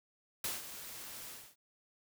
white noise with ADSR envelope, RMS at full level -36 dBFS, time 0.44-1.56 s, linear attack 3 ms, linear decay 170 ms, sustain -11 dB, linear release 280 ms, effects none

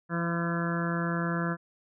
harmonic tone with a mistuned harmonic, 169.8 Hz, F3, 48 cents flat, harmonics 1 / 2 / 3 / 4 / 6 / 7 / 8 / 9 / 10, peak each -29 / -36 / -39 / -40 / -39 / -42 / -37 / -39 / -38 dBFS, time 0.09-1.57 s, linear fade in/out 50 ms, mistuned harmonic 2, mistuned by -19 cents, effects none

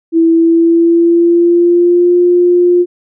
sine tone with pitch glide, 329.6 to 353.3 Hz, E4 to F4, 0 to +20 cents, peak -5 dBFS, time 0.12-2.86 s, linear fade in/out 50 ms, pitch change +120 cents, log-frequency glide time 0.31-2.16 s, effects none

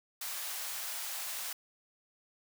white high-pass noise, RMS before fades -39 dBFS, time 0.21-1.53 s, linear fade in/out 5 ms, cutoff 620 Hz, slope 24 dB/octave, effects none

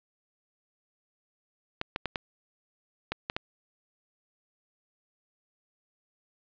clicks, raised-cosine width 0.3 ms, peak -14 dBFS, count 7, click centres 1.814 / 1.961 / 2.057 / 2.158 / 3.12 / 3.299 / 3.365 s, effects resampled to 11025 Hz + 8-bit

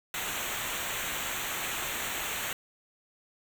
pink noise with comb filter, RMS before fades -34 dBFS, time 0.14-2.53 s, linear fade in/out 2 ms, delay 0.2 ms, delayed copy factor -0.8, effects none

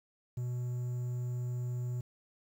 triangle tone with quantisation, 123.3 Hz, B2, 2 cents flat, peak -31 dBFS, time 0.37-2.01 s, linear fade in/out 5 ms, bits 10, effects none

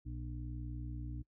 harmonic tone, 60.2 Hz, B1, 44 cents flat, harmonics 1 / 2 / 4 / 5, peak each -42 / -44 / -54 / -50 dBFS, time 0.05-1.23 s, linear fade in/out 20 ms, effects noise-tail reverb RT60 0.1 s tail -24 dB re dry

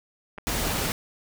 clicks, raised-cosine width 0.5 ms, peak -27 / -22 dBFS, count 2, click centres 0.379 / 0.384 s
pink noise, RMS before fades -27 dBFS, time 0.47-0.92 s, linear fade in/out 0 ms
effects none

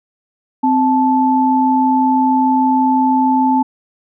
sine tone pair together, 260 / 873.7 Hz, C4 / A5, -11 / -12 cents, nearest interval octave + major sixth, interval 2099 cents, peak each -13 dBFS, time 0.63-3.63 s, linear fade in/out 10 ms, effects none

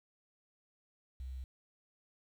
sine tone with quantisation, 64.6 Hz, C2, 21 cents flat, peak -40 dBFS, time 1.2-1.44 s, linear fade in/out 0 ms, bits 11, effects none

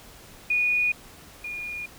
sine tone pair in turn, 2459 / 2432 Hz, D#7 / D#7, -21 / -40 cents, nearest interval unison, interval 19 cents, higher first, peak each -20 / -31 dBFS, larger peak first, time 0.5-0.92 / 1.44-1.86 s, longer neither, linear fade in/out 5 ms, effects pink hiss -48 dBFS RMS until 1.98 s

